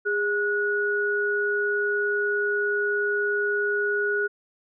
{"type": "tone pair together", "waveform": "sine", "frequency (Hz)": [409.8, 1460.4], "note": ["G#4", "F#6"], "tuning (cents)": [-23, -23], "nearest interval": "octave + minor seventh", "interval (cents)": 2200, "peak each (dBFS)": [-25, -24], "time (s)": [0.05, 4.28], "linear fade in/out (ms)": 20, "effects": []}